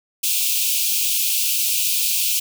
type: high-pass noise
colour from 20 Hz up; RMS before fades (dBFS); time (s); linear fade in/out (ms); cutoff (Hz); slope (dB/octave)
white; -20; 0.23-2.4; 10; 2400; 96
effects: none